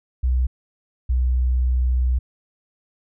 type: tone pair in turn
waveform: sine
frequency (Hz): 63 / 62.6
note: B1 / B1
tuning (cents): +35 / +24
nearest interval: unison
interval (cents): 11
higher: first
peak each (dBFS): -16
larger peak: neither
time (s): 0.23-0.47 / 1.09-2.19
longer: second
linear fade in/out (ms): 10
effects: none